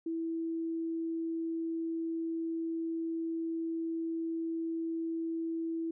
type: tone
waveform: sine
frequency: 328.6 Hz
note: E4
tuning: 5 cents flat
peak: -32 dBFS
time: 0.06-5.91 s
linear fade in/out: 5 ms
effects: none